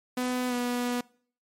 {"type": "tone with pitch glide", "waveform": "sawtooth", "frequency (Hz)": [250.4, 244.4], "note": ["B3", "B3"], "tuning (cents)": [24, -18], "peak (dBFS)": -23, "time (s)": [0.17, 1.01], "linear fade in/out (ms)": 5, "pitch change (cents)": -42, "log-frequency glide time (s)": [0.48, 0.54], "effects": ["noise-tail reverb RT60 0.5 s tail -23 dB re dry", "MP3 64 kbps"]}